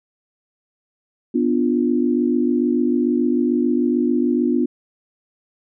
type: chord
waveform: sine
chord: B diminished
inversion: none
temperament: equal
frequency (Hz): 246.9 / 293.7 / 349.2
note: B3 / D4 / F4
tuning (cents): 0 / 0 / 0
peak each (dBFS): -18 / -21 / -21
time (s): 1.34-4.66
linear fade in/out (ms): 10
effects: none